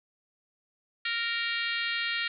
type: harmonic tone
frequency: 465.3 Hz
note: A#4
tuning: 3 cents flat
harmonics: 3 / 4 / 5 / 6 / 7 / 8 / 9 / 10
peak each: -36 / -33 / -35 / -36 / -38 / -39 / -39 / -51 dBFS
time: 1.05-2.28 s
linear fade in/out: 5 ms
effects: none